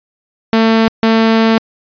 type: tone pair in turn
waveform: sawtooth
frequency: 224.2 / 224.2 Hz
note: A3 / A3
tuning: +33 / +33 cents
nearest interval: unison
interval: 0 cents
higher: neither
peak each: -4 dBFS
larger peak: neither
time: 0.53-0.88 / 1.03-1.58 s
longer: second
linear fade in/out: 0 ms
effects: resampled to 11025 Hz